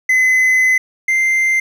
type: tone pair in turn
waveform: triangle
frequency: 2032 / 2087 Hz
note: B6 / C7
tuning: +49 / -5 cents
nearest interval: unison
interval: 46 cents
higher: second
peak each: -8 / -10 dBFS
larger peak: first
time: 0.09-0.78 / 1.08-1.6 s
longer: first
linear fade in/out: 5 ms
effects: 8-bit